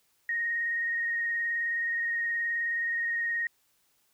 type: tone with vibrato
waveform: sine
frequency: 1864.7 Hz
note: A#6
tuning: in tune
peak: -27 dBFS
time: 0.29-3.47 s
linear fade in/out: 2 ms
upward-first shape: square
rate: 19 Hz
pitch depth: 12 cents each way
effects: white hiss -70 dBFS RMS until 4.13 s